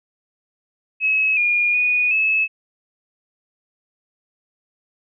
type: tone with pitch steps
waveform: sine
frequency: 2570 / 2427 / 2467 / 2595 Hz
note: E7 / D#7 / D#7 / E7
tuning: -45 / -44 / -15 / -28 cents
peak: -15 dBFS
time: 1-2.48 s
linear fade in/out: 50 ms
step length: 370 ms
effects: none